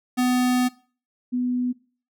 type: tone pair in turn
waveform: square / sine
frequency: 250 / 248.1 Hz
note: B3 / B3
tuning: +21 / +8 cents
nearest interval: unison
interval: 13 cents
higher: first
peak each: -19 / -21 dBFS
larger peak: first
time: 0.17-0.69 / 1.32-1.73 s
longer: first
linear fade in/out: 20 ms
effects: noise-tail reverb RT60 0.4 s tail -20 dB re dry